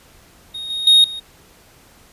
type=tone with level steps; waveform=triangle; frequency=3729 Hz; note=A#7; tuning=in tune; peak=-25 / -20 / -6 / -25 dBFS; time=0.54-1.2 s; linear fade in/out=10 ms; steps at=0.7 / 0.87 / 1.04 s; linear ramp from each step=2 ms; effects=pink hiss -49 dBFS RMS until 2.12 s + resampled to 32000 Hz